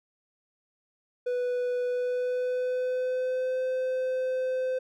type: tone with pitch glide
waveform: triangle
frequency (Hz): 493.9 to 514.3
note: B4 to C5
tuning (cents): 0 to -30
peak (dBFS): -24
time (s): 1.26-4.79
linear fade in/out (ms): 10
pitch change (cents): +70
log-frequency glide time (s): 1.87-3.62
effects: none